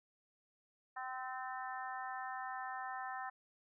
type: harmonic tone with a mistuned harmonic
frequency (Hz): 257.3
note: C4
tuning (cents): -29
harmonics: 3 / 4 / 5 / 6 / 7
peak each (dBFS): -44 / -47 / -48 / -53 / -48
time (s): 0.96-3.3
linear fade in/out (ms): 10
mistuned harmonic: 5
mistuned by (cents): +15
effects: none